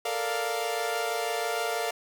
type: chord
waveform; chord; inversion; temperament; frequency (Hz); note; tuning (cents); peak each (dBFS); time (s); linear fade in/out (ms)
sawtooth; Bb major seventh; third; equal; 440 / 466.2 / 587.3 / 698.5; A4 / Bb4 / D5 / F5; 0 / 0 / 0 / 0; -31 / -30 / -32 / -27; 0.05-1.91; 5
effects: none

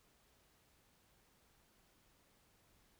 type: silence
effects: pink hiss -72 dBFS RMS until 2.99 s

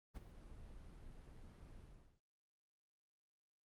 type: noise with ADSR envelope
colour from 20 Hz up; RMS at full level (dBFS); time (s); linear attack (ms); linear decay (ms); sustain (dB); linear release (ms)
brown; -44; 0.14-2.2; 29; 15; -12; 400
effects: Opus 32 kbps

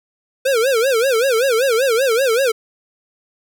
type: tone with vibrato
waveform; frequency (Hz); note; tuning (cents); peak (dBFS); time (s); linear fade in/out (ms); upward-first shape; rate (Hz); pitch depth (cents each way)
square; 493.6; B4; -1; -14; 0.45-2.52; 10; sine; 5.2; 200
effects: none

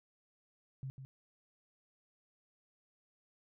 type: tone with echo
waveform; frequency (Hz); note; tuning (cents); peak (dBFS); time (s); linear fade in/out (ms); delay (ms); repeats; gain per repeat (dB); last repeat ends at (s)
sine; 133.4; C3; +34; -39; 0.83-0.9; 0; 150; 1; -7; 1.05
effects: none

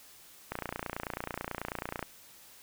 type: click train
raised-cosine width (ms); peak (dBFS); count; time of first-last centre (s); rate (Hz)
0.5; -19; 45; 0.52-2.027; 29.2
effects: white hiss -55 dBFS RMS until 2.62 s

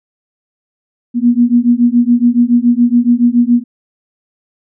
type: beating tone pair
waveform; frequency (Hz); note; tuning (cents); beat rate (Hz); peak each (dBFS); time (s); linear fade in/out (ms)
sine; 236.7 / 243.8; A#3 / B3; +27 / -22; 7.1; -10; 1.14-3.64; 50
effects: none

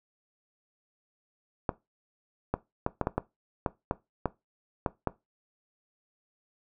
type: clicks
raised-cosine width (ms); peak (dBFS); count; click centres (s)
1; -12; 11; 1.692 / 2.54 / 2.864 / 3.013 / 3.071 / 3.18 / 3.662 / 3.911 / 4.257 / 4.862 / 5.073
effects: noise-tail reverb RT60 0.2 s tail -18 dB re dry

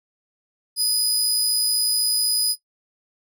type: tone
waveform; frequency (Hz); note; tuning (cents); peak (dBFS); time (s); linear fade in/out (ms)
25% pulse; 4978; D#8; 0; -13; 0.76-2.56; 50
effects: noise-tail reverb RT60 0.1 s tail -18 dB re dry

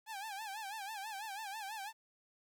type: tone with vibrato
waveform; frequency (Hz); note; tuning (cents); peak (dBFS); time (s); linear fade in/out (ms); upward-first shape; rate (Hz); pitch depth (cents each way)
sawtooth; 830.6; G#5; 0; -38; 0.06-1.93; 50; sine; 6.1; 130
effects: 12-bit

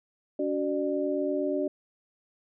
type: tone cluster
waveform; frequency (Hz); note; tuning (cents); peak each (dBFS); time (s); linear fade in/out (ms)
sine; 285.8 / 374.2 / 598; D4 / F#4 / D5; -47 / +20 / +31; -30; 0.39-1.68; 5
effects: none

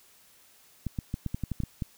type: clicks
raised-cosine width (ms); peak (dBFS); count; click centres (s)
5; -18; 10; 0.867 / 0.988 / 1.141 / 1.263 / 1.345 / 1.437 / 1.517 / 1.603 / 1.636 / 1.822
effects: white hiss -59 dBFS RMS until 1.97 s

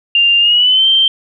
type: tone with pitch glide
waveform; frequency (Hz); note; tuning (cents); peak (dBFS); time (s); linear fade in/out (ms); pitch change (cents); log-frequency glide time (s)
sine; 2794 to 3136; F7 to G7; 0 to 0; -7; 0.15-1.08; 2; +200; 0.39-0.87
effects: none

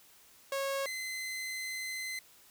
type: tone pair in turn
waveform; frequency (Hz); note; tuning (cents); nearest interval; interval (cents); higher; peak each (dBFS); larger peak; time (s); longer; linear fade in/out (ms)
sawtooth; 548 / 2052; C#5 / C7; -20 / -34; octave + major seventh; 2286; second; -28 / -33; first; 0.52-0.86 / 0.86-2.19; second; 2
effects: white hiss -60 dBFS RMS until 2.5 s

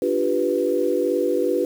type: chord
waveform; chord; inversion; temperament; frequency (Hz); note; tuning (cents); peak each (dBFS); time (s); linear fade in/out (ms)
sine; G dominant seventh; second; equal; 293.7 / 349.2 / 392 / 493.9; D4 / F4 / G4 / B4; 0 / 0 / 0 / 0; -26 / -24 / -24 / -22; 0.02-1.65; 2
effects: 7-bit

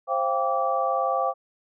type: tone cluster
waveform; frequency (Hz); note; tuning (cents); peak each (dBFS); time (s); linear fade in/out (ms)
sine; 527 / 686 / 787 / 1158; C5 / F5 / G5 / D6; +12 / -31 / +7 / -25; -27; 0.07-1.34; 50
effects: none

